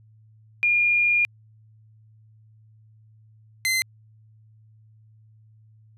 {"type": "tone pair in turn", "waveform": ["sine", "sawtooth"], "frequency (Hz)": [2418, 2065], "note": ["D7", "C7"], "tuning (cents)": [50, -23], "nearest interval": "minor third", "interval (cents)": 273, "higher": "first", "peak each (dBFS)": -17, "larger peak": "neither", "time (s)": [[0.63, 1.25], [3.65, 3.82]], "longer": "first", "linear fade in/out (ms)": 0, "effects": ["added 109 Hz sine -51 dBFS peak until 5.97 s", "resampled to 32000 Hz"]}